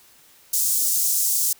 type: high-pass noise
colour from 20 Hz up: pink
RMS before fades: -21 dBFS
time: 0.53-1.53 s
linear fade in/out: 5 ms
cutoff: 6400 Hz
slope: 24 dB/octave
effects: white hiss -53 dBFS RMS until 1.59 s